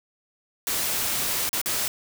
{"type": "noise with dropouts", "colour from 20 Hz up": "white", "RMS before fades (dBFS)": -26, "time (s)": [0.67, 1.88], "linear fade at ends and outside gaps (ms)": 1, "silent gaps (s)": [[1.492, 1.53], [1.615, 1.659]], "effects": []}